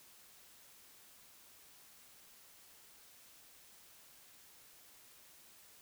silence, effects white hiss -61 dBFS RMS until 5.81 s

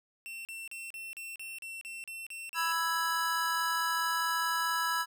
45% pulse tone bursts, 2700 Hz, E7, 41 cents sharp, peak -40 dBFS, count 11, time 0.26-2.72 s, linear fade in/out 0 ms, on 190 ms, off 37 ms
square chord, E major, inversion second, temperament equal, 987.8 / 1318.5 / 1661.2 Hz, B5 / E6 / G#6, 0 / 0 / 0 cents, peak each -34 dBFS, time 2.54-5.06 s, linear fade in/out 50 ms
effects none

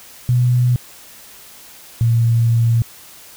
sine tone pair in turn, 123.47 / 116.05 Hz, B2 / A#2, 0 / -7 cents, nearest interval minor second, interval 107 cents, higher first, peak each -11 dBFS, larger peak neither, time 0.29-0.76 / 2.01-2.82 s, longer second, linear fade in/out 0 ms, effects white hiss -41 dBFS RMS until 3.36 s

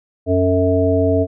harmonic tone with a mistuned harmonic, 92.4 Hz, F#2, 2 cents flat, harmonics 1 / 3 / 5 / 7, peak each -18 / -18 / -18 / -18 dBFS, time 0.26-1.27 s, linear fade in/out 50 ms, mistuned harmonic 5, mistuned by -46 cents, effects none

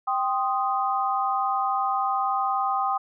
sine chord, C minor, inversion second, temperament equal, 784 / 1046.5 / 1244.5 Hz, G5 / C6 / Eb6, 0 / 0 / 0 cents, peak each -25 / -29 / -26 dBFS, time 0.07-2.98 s, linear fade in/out 10 ms, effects none

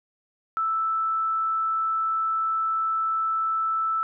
sine tone, 1318.5 Hz, E6, in tune, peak -22 dBFS, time 0.57-4.03 s, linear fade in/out 0 ms, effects none

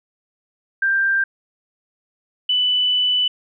sine tone pair in turn, 1582 / 2986 Hz, G6 / F#7, +15 / +15 cents, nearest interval major seventh, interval 1100 cents, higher second, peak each -15 dBFS, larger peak neither, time 0.82-1.24 / 2.49-3.28 s, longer second, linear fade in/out 5 ms, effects none

